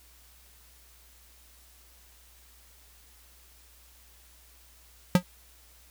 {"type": "tone with exponential decay", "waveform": "square", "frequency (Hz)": 179.4, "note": "F3", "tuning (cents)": 47, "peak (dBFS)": -13, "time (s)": [5.15, 5.23], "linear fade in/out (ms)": 2, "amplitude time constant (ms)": 16, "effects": ["added 60 Hz sine -58 dBFS peak until 5.9 s", "white hiss -58 dBFS RMS until 5.9 s"]}